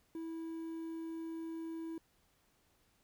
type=tone with quantisation; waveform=triangle; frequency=327.1 Hz; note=E4; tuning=13 cents flat; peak=-38 dBFS; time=0.15-1.98 s; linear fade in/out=2 ms; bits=11; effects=pink hiss -73 dBFS RMS until 3.03 s